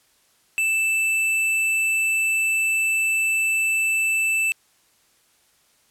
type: tone with tanh clipping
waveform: sine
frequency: 2645 Hz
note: E7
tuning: 5 cents sharp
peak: -20 dBFS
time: 0.58-4.52 s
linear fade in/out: 0 ms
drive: 16 dB
effects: white hiss -61 dBFS RMS until 5.9 s + low-pass 12000 Hz 12 dB/octave